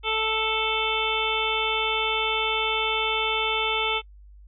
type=harmonic tone; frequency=440 Hz; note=A4; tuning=in tune; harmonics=1 / 2 / 3 / 5 / 6 / 7 / 8; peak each=-30 / -30 / -30 / -30 / -30 / -30 / -30 dBFS; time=0.03-4.02 s; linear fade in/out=50 ms; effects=noise-tail reverb RT60 0.1 s tail -26 dB re dry + added 50 Hz sine -45 dBFS peak until 4.47 s